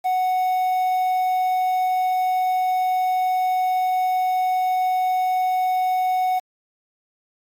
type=tone with quantisation; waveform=triangle; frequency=740 Hz; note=F#5; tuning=in tune; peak=-16 dBFS; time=0.04-6.4 s; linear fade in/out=20 ms; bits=7; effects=AAC 48 kbps